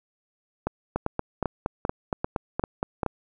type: two click trains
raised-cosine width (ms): 1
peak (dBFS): -11 / -11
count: 7 / 10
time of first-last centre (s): 0.67-3.032 / 0.96-3.063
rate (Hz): 2.54 / 4.28
effects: none